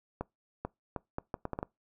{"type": "accelerating click train", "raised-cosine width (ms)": 1, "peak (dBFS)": -20, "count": 9, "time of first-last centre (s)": [0.21, 1.629], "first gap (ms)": 440, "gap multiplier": 0.71, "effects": ["noise-tail reverb RT60 0.2 s tail -24 dB re dry"]}